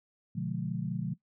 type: chord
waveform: sine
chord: B diminished seventh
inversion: none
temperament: just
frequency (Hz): 123.47 / 148.16 / 177.8 / 213.4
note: B2 / D3 / F3 / Ab3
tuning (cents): 0 / +16 / +31 / +47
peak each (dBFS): -38 / -36 / -34 / -39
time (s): 0.35-1.14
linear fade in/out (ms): 10
effects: noise-tail reverb RT60 0.1 s tail -17 dB re dry